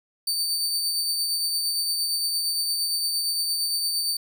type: tone with tremolo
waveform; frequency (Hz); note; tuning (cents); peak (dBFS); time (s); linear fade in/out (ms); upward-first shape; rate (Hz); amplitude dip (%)
sawtooth; 4581; D8; -44; -19; 0.27-4.17; 5; triangle; 8.7; 35
effects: none